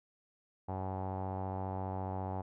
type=tone with low-pass filter; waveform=sawtooth; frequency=94.7 Hz; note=F#2; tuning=41 cents sharp; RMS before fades=-38 dBFS; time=0.68-2.42 s; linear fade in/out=10 ms; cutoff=820 Hz; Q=5.1; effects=none